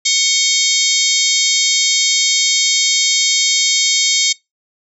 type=harmonic tone with a mistuned harmonic; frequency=740 Hz; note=F#5; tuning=in tune; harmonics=3 / 4 / 5 / 6 / 7 / 8 / 9 / 10; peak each=-20 / -20 / -20 / -20 / -20 / -20 / -20 / -20 dBFS; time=0.05-4.33 s; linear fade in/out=10 ms; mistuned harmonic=4; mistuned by=+130 cents; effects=noise-tail reverb RT60 0.2 s tail -24 dB re dry